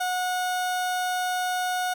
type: tone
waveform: 30% pulse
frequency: 730 Hz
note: F#5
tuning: 24 cents flat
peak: -22 dBFS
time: 0-1.94 s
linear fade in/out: 10 ms
effects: none